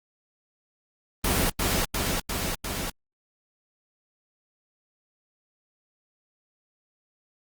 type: noise with echo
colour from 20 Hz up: pink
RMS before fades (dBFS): -23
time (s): 1.24-1.5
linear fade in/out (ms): 5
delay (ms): 350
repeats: 4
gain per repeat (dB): -2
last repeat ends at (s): 2.9
effects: Opus 24 kbps